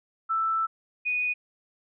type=tone pair in turn; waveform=sine; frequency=1324 / 2477 Hz; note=E6 / D#7; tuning=+7 / -8 cents; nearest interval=major seventh; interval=1085 cents; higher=second; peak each=-23 / -24 dBFS; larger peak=first; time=0.29-0.67 / 1.05-1.34 s; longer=first; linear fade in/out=20 ms; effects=none